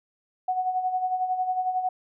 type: tone with tremolo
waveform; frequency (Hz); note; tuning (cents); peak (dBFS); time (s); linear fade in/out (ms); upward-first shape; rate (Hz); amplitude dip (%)
sine; 740; F#5; 0; -21; 0.48-1.89; 5; sine; 11; 60
effects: none